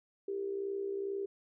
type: tone with amplitude modulation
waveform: sine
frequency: 395.1 Hz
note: G4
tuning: 14 cents sharp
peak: -31 dBFS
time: 0.28-1.26 s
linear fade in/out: 5 ms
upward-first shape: sine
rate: 62.3 Hz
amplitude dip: 60%
effects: none

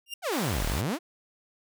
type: tone with exponential growth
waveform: sawtooth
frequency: 2800 Hz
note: F7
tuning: 4 cents sharp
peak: -27 dBFS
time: 0.06-0.14 s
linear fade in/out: 5 ms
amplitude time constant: 17 ms
type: exponential two-way sweep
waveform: sawtooth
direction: down then up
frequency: 813 to 34 to 382.3 Hz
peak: -23 dBFS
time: 0.22-0.99 s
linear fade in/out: 50 ms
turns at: 0.66 s
type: high-pass noise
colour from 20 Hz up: pink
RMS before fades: -36 dBFS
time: 0.31-0.82 s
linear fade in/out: 20 ms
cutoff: 550 Hz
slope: 48 dB/octave
effects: none

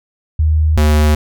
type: tone pair in turn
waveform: sine / square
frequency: 77.78 / 75.61 Hz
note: D#2 / D#2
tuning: 0 / -49 cents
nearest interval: unison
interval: 49 cents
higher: first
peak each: -9 dBFS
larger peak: neither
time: 0.39-0.77 / 0.77-1.15 s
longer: neither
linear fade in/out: 5 ms
effects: none

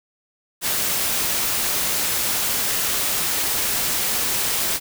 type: noise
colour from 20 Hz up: white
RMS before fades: -22 dBFS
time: 0.61-4.8 s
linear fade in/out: 50 ms
effects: none

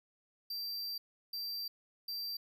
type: tone bursts at uneven times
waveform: square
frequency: 4699 Hz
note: D8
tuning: in tune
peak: -38 dBFS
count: 3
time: 0.5-0.98 / 1.33-1.68 / 2.08-2.37 s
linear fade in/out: 5 ms
effects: none

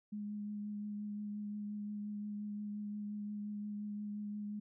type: tone with vibrato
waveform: sine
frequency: 207.7 Hz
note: G#3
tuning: in tune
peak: -39 dBFS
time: 0.12-4.6 s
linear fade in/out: 10 ms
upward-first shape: triangle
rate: 5.7 Hz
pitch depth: 17 cents each way
effects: none

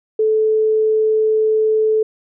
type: tone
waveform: sine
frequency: 435.4 Hz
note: A4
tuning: 18 cents flat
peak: -12 dBFS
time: 0.19-2.03 s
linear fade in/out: 5 ms
effects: none

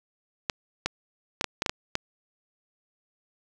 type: clicks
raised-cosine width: 0.2 ms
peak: -8 dBFS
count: 8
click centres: 0.498 / 0.86 / 1.411 / 1.443 / 1.621 / 1.662 / 1.695 / 1.954 s
effects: none

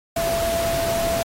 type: tone in noise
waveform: sine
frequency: 670 Hz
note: E5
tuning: 28 cents sharp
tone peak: -21 dBFS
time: 0.16-1.23 s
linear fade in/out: 5 ms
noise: pink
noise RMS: -28 dBFS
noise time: 0.16-1.23 s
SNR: +4 dB
effects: AAC 48 kbps

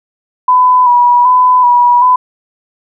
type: tone with vibrato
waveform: sine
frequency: 987 Hz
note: B5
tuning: 1 cent flat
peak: -4 dBFS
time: 0.48-2.16 s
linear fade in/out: 5 ms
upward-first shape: square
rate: 1.3 Hz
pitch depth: 29 cents each way
effects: none

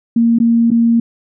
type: tone with dropouts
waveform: sine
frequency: 232 Hz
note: A#3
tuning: 8 cents flat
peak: -8 dBFS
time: 0.16-1 s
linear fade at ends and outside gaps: 5 ms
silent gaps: 0.387-0.4 / 0.705-0.714 s
effects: none

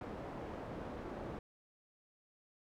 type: low-pass noise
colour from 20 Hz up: white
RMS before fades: -45 dBFS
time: 0.01-1.39 s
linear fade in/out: 2 ms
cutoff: 630 Hz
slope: 12 dB/octave
effects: none

